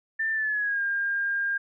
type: tone with pitch glide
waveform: sine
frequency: 1784 to 1607.8 Hz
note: A6 to G6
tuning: +23 to +43 cents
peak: -24 dBFS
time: 0.19-1.58 s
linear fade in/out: 10 ms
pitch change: -180 cents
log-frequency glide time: 0.32-0.82 s
effects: none